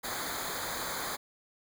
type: noise with comb filter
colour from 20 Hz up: pink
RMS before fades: -36 dBFS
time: 0.03-1.17 s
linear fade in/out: 20 ms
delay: 0.36 ms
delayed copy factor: -0.85
effects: none